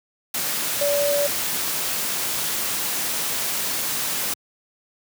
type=tone in noise; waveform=sine; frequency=575 Hz; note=D5; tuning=37 cents flat; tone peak=-19 dBFS; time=0.81-1.27 s; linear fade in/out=5 ms; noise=white; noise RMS=-25 dBFS; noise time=0.34-4.34 s; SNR=+3 dB; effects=high-pass 100 Hz 12 dB/octave